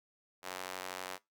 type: tone with high-pass filter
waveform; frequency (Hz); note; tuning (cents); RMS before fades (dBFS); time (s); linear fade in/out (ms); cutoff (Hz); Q
square; 46.19; F#1; -2; -43; 0.42-1.19; 50; 730; 0.76
effects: noise-tail reverb RT60 0.2 s tail -21 dB re dry